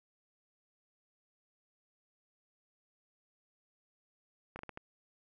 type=slowing click train; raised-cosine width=0.5 ms; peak=-28 dBFS; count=5; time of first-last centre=4.56-4.774 s; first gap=31 ms; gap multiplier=1.38; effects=none